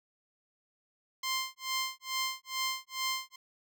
10% pulse tone with tremolo, 1050 Hz, C6, 6 cents sharp, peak -21 dBFS, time 1.23-3.36 s, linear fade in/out 5 ms, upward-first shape sine, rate 2.3 Hz, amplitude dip 100%, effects none

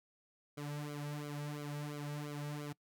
sawtooth tone with flanger, 146.83 Hz, D3, in tune, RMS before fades -42 dBFS, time 0.57-2.73 s, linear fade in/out 10 ms, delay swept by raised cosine 1.1 to 2.9 ms, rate 2.9 Hz, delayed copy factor -0.9, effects noise-tail reverb RT60 0.1 s tail -23 dB re dry

